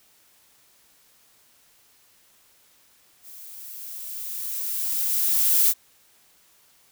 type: noise with level ramp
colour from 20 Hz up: violet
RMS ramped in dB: -44 to -17 dBFS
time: 3.22-5.74 s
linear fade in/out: 50 ms
effects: white hiss -59 dBFS RMS until 6.91 s